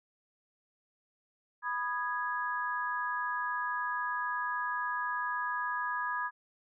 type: chord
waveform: sine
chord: G# minor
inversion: first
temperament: equal with one note detuned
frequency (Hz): 987.8 / 1231.6 / 1661.2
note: B5 / D#6 / G#6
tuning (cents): 0 / -18 / 0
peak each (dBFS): -35 / -37 / -35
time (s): 1.62-6.31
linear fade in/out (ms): 50
effects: none